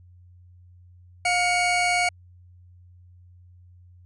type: tone pair together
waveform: 40% pulse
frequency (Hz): 711.7 / 2238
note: F5 / C#7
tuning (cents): +33 / +16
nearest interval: octave + minor sixth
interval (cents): 1983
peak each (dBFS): -22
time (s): 1.25-2.09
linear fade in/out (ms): 5
effects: added 89 Hz sine -48 dBFS peak until 4.05 s + resampled to 22050 Hz